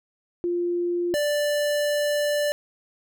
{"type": "tone pair in turn", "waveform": ["sine", "square"], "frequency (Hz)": [349.2, 587.6], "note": ["F4", "D5"], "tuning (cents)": [0, 1], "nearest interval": "major sixth", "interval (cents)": 901, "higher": "second", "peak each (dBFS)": -22, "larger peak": "neither", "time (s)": [[0.44, 1.14], [1.14, 2.52]], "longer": "second", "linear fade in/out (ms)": 0, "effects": []}